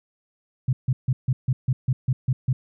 sine tone bursts, 128.1 Hz, C3, 36 cents flat, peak -17 dBFS, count 10, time 0.68-2.53 s, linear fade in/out 5 ms, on 50 ms, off 150 ms, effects none

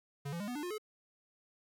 square tone with pitch steps, 141.4 / 170.11 / 204.6 / 246.2 / 296.2 / 356.3 / 428.6 Hz, C#3 / F3 / G#3 / B3 / D4 / F4 / A4, +35 / -45 / -26 / -5 / +15 / +35 / -45 cents, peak -38 dBFS, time 0.25-0.782 s, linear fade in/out 10 ms, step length 76 ms, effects 11-bit

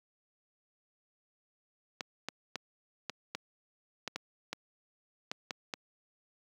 clicks, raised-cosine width 0.2 ms, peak -18 dBFS, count 11, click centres 2.008 / 2.286 / 2.557 / 3.097 / 3.35 / 4.077 / 4.16 / 4.53 / 5.315 / 5.508 / 5.738 s, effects high-pass 150 Hz 12 dB/octave + 10-bit

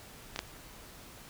clicks, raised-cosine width 0.2 ms, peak -18 / -14 dBFS, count 2, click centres 0.361 / 0.391 s, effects pink hiss -51 dBFS RMS until 1.29 s

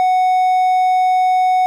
triangle tone, 740 Hz, F#5, in tune, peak -9 dBFS, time 0-1.66 s, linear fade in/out 0 ms, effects none

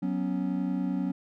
triangle chord, F# suspended fourth, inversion none, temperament equal, 185 / 246.9 / 277.2 Hz, F#3 / B3 / C#4, 0 / 0 / 0 cents, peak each -28 / -31 / -29 dBFS, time 0.02-1.12 s, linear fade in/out 10 ms, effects none

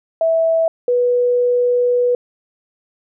sine tone pair in turn, 654 / 489.9 Hz, E5 / B4, -14 / -14 cents, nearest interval perfect fourth, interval 500 cents, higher first, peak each -12 dBFS, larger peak neither, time 0.21-0.68 / 0.88-2.15 s, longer second, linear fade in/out 2 ms, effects none

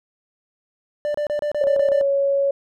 triangle tone bursts, 591 Hz, D5, 11 cents sharp, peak -18 dBFS, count 8, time 1.05-2.012 s, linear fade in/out 0 ms, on 94 ms, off 30 ms
sine tone, 556 Hz, C#5, 5 cents sharp, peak -16 dBFS, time 1.61-2.51 s, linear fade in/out 5 ms
effects none

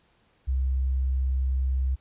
sine tone, 65.41 Hz, C2, in tune, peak -22 dBFS, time 0.47-1.96 s, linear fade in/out 20 ms, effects pink hiss -65 dBFS RMS until 2 s + resampled to 8000 Hz

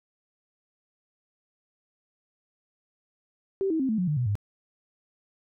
sine tone with pitch steps, 387.9 / 320.6 / 264.9 / 219 / 180.96 / 149.56 / 123.6 / 102.15 Hz, G4 / E4 / C4 / A3 / F#3 / D3 / B2 / G#2, -18 / -48 / +22 / -8 / -38 / +32 / +2 / -28 cents, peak -23 dBFS, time 3.61-4.354 s, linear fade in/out 0 ms, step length 93 ms, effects none

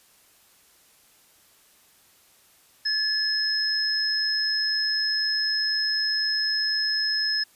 sine tone pair together, 1720 / 5154 Hz, A6 / E8, -40 / -40 cents, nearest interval octave + perfect fifth, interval 1900 cents, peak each -28 / -23 dBFS, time 2.85-7.44 s, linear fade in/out 10 ms, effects white hiss -58 dBFS RMS until 7.55 s + resampled to 32000 Hz

